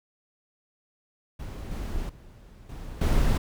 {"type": "noise with level steps", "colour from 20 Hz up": "brown", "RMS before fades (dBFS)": [-36, -32, -48, -38, -22], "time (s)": [1.39, 3.38], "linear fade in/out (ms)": 10, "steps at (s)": [1.71, 2.09, 2.69, 3.01], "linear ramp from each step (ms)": 5, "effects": []}